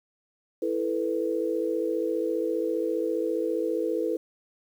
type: chord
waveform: sine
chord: E suspended fourth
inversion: none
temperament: just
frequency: 329.6 / 439.5 / 494.4 Hz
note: E4 / A4 / B4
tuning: 0 / -2 / +2 cents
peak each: -29 dBFS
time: 0.62-4.17 s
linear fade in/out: 5 ms
effects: 9-bit